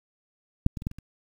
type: clicks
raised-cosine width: 5 ms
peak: -6 / -21 / -26 / -15 / -29 / -29 dBFS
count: 6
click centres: 0.664 / 0.772 / 0.821 / 0.869 / 0.914 / 0.986 s
effects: 8-bit